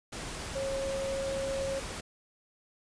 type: tone in noise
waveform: sine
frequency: 543 Hz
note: C#5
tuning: 36 cents flat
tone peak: -31 dBFS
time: 0.55-1.8 s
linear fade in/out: 10 ms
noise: pink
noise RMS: -39 dBFS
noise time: 0.12-2.01 s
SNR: +5 dB
effects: resampled to 22050 Hz